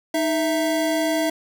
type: tone pair together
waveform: square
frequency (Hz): 311.1 / 659.3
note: D#4 / E5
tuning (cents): 0 / 0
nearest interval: octave + minor second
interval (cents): 1300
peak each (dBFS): -23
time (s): 0.14-1.3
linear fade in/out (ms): 5
effects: none